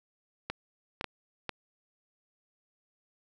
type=clicks; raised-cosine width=0.3 ms; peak=-17 dBFS; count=4; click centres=0.5 / 1.011 / 1.043 / 1.493 s; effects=none